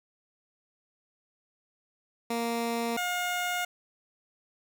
15% pulse tone pair in turn, 233.1 / 714.4 Hz, A#3 / F5, 0 / +39 cents, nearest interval octave + perfect fifth, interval 1939 cents, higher second, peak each -22 dBFS, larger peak neither, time 2.3-2.97 / 2.97-3.65 s, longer second, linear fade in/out 5 ms, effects none

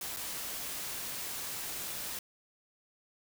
white noise with dropouts, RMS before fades -39 dBFS, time 0.01-2.19 s, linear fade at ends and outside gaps 2 ms, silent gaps 0.164-0.169 s, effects none

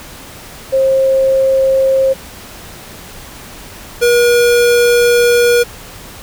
sine / square tone pair in turn, 533 / 479.7 Hz, C5 / A#4, +32 / +50 cents, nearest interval major second, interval 182 cents, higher first, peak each -8 dBFS, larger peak neither, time 0.72-2.14 / 4.01-5.64 s, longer second, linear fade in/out 20 ms, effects pink hiss -33 dBFS RMS until 6.22 s

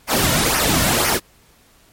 pink noise with flanger, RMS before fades -17 dBFS, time 0.07-1.2 s, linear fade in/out 50 ms, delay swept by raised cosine 0.25 to 2.55 ms, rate 2 Hz, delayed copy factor -0.65, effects pink hiss -53 dBFS RMS until 1.92 s + MP3 64 kbps

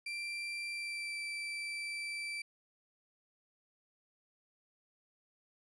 35% pulse tone with pitch glide, 2358 to 2332 Hz, D7 to D7, +6 to -13 cents, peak -36 dBFS, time 0.06-2.42 s, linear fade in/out 5 ms, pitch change -19 cents, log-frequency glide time 0.71-1.18 s, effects resampled to 22050 Hz

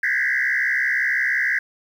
sine tone with frequency modulation, 1812 Hz, A#6, 50 cents flat, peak -17 dBFS, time 0.03-1.59 s, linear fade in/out 5 ms, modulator 65.9 Hz, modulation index 3.7, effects tanh soft clip ceiling -13 dBFS + 8-bit

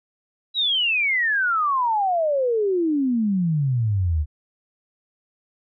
sine exponential sweep, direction down, 3951 to 71.8 Hz, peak -18 dBFS, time 0.54-4.26 s, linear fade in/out 50 ms, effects none

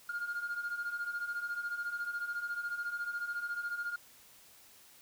sine beating tone pair, 1407 / 1421 Hz, F6 / F6, +12 / +30 cents, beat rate 14 Hz, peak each -39 / -35 dBFS, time 0.09-3.96 s, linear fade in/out 5 ms, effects tanh soft clip ceiling -31 dBFS + white hiss -59 dBFS RMS until 5.01 s

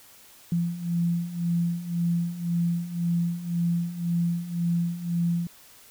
sine beating tone pair, 170 / 171.9 Hz, F3 / F3, -46 / -27 cents, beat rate 1.9 Hz, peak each -29 / -25 dBFS, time 0.52-5.47 s, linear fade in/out 2 ms, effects white hiss -52 dBFS RMS until 5.9 s

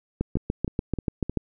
two click trains, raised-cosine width 3 ms, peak -11 / -16 dBFS, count 9 / 4, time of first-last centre 0.21-1.373 / 0.37-1.296 s, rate 6.88 / 3.24 Hz, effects none

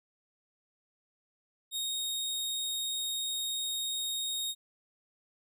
sawtooth tone, 3729 Hz, A#7, in tune, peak -29 dBFS, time 1.71-4.55 s, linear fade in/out 50 ms, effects none

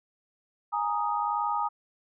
sine chord, Ab suspended second, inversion none, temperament equal, 830.6 / 932.3 / 1244.5 Hz, Ab5 / Bb5 / Eb6, 0 / 0 / 0 cents, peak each -30 dBFS, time 0.72-1.69 s, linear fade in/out 20 ms, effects none

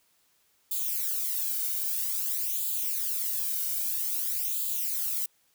violet noise with flanger, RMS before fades -30 dBFS, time 0.71-5.26 s, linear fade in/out 5 ms, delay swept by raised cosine 0.26 to 1.36 ms, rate 0.51 Hz, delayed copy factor +0.8, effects white hiss -68 dBFS RMS until 5.54 s

